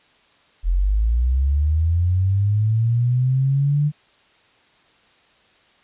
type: linear sweep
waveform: sine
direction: up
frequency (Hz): 41.2 to 150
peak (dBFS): -15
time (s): 0.63-3.92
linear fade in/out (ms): 50
effects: white hiss -56 dBFS RMS until 5.83 s + resampled to 8000 Hz